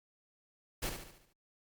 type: noise with echo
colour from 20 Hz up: pink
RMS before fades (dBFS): -36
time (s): 0.82-0.9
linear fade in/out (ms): 10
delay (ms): 72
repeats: 6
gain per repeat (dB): -6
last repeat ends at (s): 1.332
effects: Opus 48 kbps